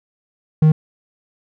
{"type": "tone", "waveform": "triangle", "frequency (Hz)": 155.56, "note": "D#3", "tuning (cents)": 0, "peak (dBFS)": -6, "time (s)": [0.62, 0.72], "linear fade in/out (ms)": 5, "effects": []}